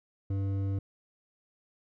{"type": "tone with hard clipping", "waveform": "sine", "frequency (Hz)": 98, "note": "G2", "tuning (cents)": 0, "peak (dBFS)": -30, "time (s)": [0.3, 0.79], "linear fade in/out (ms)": 5, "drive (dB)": 9, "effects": []}